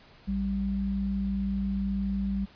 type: tone pair together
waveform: sine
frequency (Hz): 58.27 / 196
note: A#1 / G3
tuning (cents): 0 / 0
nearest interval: octave + major sixth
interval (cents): 2100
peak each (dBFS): -33 / -27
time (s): 0.27-2.46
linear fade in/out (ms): 20
effects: pink hiss -55 dBFS RMS until 2.55 s + resampled to 11025 Hz